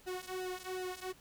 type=tone with flanger; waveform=sawtooth; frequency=369 Hz; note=F#4; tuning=5 cents flat; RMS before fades=-41 dBFS; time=0.06-1.13 s; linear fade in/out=20 ms; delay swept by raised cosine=0.88 to 2.78 ms; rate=2.7 Hz; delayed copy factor=-0.85; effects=pink hiss -61 dBFS RMS until 1.2 s